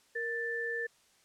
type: tone pair together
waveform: sine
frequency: 467.7 / 1765.8 Hz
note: A#4 / A6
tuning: +6 / +6 cents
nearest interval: octave + major seventh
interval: 2300 cents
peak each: -37 / -34 dBFS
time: 0.15-0.87 s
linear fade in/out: 10 ms
effects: white hiss -66 dBFS RMS until 1.24 s + low-pass 9000 Hz 12 dB/octave